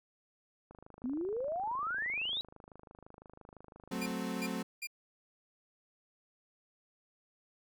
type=click train; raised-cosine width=1 ms; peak=-38 dBFS; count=89; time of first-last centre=0.71-4.108 s; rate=25.9 Hz
type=exponential sweep; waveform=sine; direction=up; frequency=238.3 to 3951 Hz; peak=-33 dBFS; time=1.04-2.41 s; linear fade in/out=0 ms
type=chord; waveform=35% pulse; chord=F# diminished; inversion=none; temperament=equal; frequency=185 / 220 / 261.6 Hz; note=F#3 / A3 / C4; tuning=0 / 0 / 0 cents; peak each=-38 dBFS; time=3.91-4.63 s; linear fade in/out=10 ms
type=tone bursts; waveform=sawtooth; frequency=2402 Hz; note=D7; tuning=38 cents sharp; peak=-34 dBFS; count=3; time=4.01-4.872 s; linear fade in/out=10 ms; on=54 ms; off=350 ms
effects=none